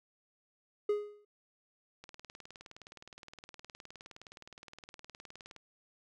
triangle tone with exponential decay, 415.3 Hz, G#4, in tune, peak -23 dBFS, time 0.89-1.25 s, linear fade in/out 5 ms, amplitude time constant 77 ms
click train, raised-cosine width 0.2 ms, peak -32 dBFS, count 69, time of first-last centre 2.04-5.563 s, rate 19.3 Hz
effects none

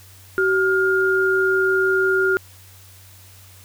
sine tone pair together, 380 / 1414.1 Hz, F#4 / F6, +46 / +21 cents, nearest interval octave + major seventh, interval 2275 cents, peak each -18 dBFS, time 0.38-2.37 s, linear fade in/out 0 ms, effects added 94 Hz sine -46 dBFS peak until 3.64 s + white hiss -48 dBFS RMS until 3.64 s

